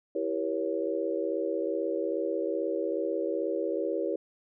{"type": "chord", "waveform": "sine", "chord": "E diminished seventh", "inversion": "none", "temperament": "equal with one note detuned", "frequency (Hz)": [329.6, 392, 478.2, 554.4], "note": ["E4", "G4", "Bb4", "Db5"], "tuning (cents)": [0, 0, 44, 0], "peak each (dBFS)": -33, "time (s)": [0.15, 4.16], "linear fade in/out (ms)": 5, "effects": []}